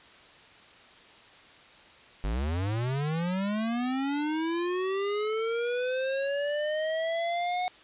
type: linear sweep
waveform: square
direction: up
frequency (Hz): 46.9 to 733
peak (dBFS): -28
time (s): 2.24-7.68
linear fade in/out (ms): 0
effects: white hiss -53 dBFS RMS until 7.83 s + resampled to 8000 Hz